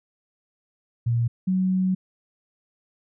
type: tone pair in turn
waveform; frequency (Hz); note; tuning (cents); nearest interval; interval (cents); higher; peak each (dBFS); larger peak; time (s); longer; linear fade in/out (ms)
sine; 117.8 / 186.52; A#2 / F#3; +19 / +14; minor sixth; 795; second; -19; neither; 1.06-1.28 / 1.47-1.95; second; 10
effects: none